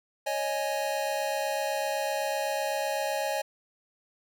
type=chord; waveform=square; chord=C# suspended second; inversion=none; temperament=equal; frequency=554.4 / 622.3 / 830.6 Hz; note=C#5 / D#5 / G#5; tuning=0 / 0 / 0 cents; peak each=-33 dBFS; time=0.26-3.42 s; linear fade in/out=10 ms; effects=none